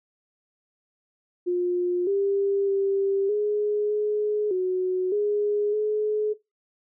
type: tone with pitch steps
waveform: sine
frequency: 355.6 / 397.3 / 393.2 / 417.8 / 420.7 / 369 / 414.8 / 425.1 Hz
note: F4 / G4 / G4 / G#4 / G#4 / F#4 / G#4 / G#4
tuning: +31 / +23 / +5 / +10 / +22 / -5 / -2 / +40 cents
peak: -21 dBFS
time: 1.46-6.34 s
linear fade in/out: 20 ms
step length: 610 ms
effects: noise-tail reverb RT60 0.2 s tail -18 dB re dry